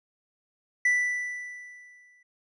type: tone with exponential decay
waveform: triangle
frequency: 1975.5 Hz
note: B6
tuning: in tune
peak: -17 dBFS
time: 0.85-2.23 s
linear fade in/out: 5 ms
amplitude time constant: 300 ms
effects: resampled to 24000 Hz